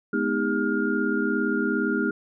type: tone cluster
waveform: sine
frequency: 214 / 251.3 / 313.5 / 401.5 / 1415 Hz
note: A3 / B3 / D#4 / G4 / F6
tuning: -48 / +30 / +13 / +41 / +22 cents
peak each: -28 dBFS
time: 0.13-2.11 s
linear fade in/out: 5 ms
effects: none